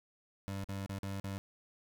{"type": "tone with dropouts", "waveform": "25% pulse", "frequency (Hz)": 98, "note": "G2", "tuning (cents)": 0, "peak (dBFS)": -34, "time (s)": [0.48, 1.38], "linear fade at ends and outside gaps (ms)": 0, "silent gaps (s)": [[0.643, 0.688], [0.862, 0.894], [0.988, 1.032], [1.2, 1.242]], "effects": []}